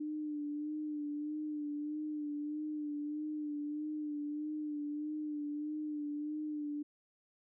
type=tone with vibrato; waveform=sine; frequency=299.1 Hz; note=D4; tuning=32 cents sharp; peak=-36 dBFS; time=0-6.83 s; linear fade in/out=10 ms; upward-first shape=sine; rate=1.6 Hz; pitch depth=34 cents each way; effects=none